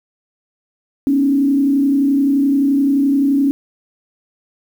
sine tone with frequency modulation, 277.2 Hz, C#4, in tune, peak -11 dBFS, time 1.07-3.51 s, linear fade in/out 0 ms, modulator 31.6 Hz, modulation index 0.59, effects 7-bit

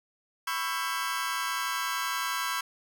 sawtooth chord, C# half-diminished seventh, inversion third, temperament just, 997.9 / 1108.7 / 1330.5 / 1596.6 Hz, B5 / C#6 / E6 / G6, +18 / 0 / +16 / +31 cents, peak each -31 dBFS, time 0.47-2.61 s, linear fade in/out 5 ms, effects none

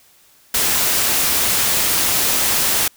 white noise, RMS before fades -17 dBFS, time 0.54-2.88 s, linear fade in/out 5 ms, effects white hiss -52 dBFS RMS until 2.96 s

